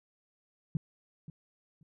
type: tone with echo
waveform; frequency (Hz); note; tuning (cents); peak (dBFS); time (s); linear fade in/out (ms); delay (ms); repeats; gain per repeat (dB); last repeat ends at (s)
sine; 155.56; D#3; 0; -26; 0.75-0.77; 2; 530; 2; -15; 1.83
effects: none